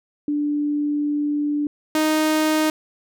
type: tone pair in turn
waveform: sine / sawtooth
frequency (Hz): 293.7 / 310.6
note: D4 / D#4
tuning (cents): 0 / -3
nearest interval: minor second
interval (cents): 97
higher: second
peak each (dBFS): -19 / -13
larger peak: second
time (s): 0.28-1.67 / 1.95-2.7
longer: first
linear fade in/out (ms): 2
effects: none